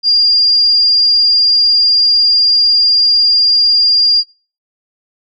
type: tone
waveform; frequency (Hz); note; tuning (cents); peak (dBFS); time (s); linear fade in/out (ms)
sine; 4806; D8; +39; -6; 0.03-4.24; 50
effects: noise-tail reverb RT60 0.4 s tail -25 dB re dry